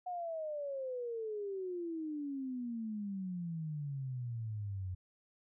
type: exponential sweep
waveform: sine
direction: down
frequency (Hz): 733 to 90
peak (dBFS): -37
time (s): 0.06-4.95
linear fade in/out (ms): 10
effects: none